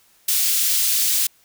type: high-pass noise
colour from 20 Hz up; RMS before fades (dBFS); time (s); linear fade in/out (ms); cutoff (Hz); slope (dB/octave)
white; -19; 0.28-1.27; 5; 3300; 12
effects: white hiss -57 dBFS RMS until 1.44 s